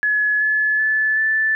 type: tone with pitch steps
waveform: sine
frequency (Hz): 1699 / 1717.7 / 1736.7 / 1755.9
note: G#6 / A6 / A6 / A6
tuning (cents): +39 / -42 / -23 / -4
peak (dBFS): -15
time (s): 0.03-1.55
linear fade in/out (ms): 0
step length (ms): 380
effects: none